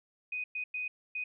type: tone bursts at uneven times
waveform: sine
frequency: 2495 Hz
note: D#7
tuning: 4 cents sharp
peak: -33 dBFS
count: 4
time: 0.32-0.44 / 0.55-0.64 / 0.74-0.88 / 1.15-1.24 s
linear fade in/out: 5 ms
effects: none